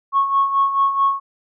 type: tone with tremolo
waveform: sine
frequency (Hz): 1100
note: C#6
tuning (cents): -14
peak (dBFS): -11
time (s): 0.12-1.2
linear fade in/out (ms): 50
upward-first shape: sine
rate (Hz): 4.6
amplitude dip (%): 65
effects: tanh soft clip ceiling -7 dBFS